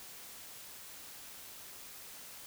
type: silence
effects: white hiss -50 dBFS RMS until 2.46 s